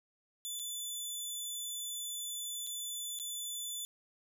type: tone with dropouts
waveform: 15% pulse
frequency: 3489 Hz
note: A7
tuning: 15 cents flat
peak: -31 dBFS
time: 0.45-3.85 s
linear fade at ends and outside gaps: 0 ms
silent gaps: 0.592-0.596 / 2.666-2.671 / 3.189-3.198 s
effects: none